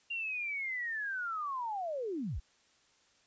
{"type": "linear sweep", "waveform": "sine", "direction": "down", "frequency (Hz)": [2794, 34.65], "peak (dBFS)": -34, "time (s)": [0.1, 2.4], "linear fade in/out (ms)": 10, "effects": ["white hiss -68 dBFS RMS until 3.26 s", "resampled to 16000 Hz"]}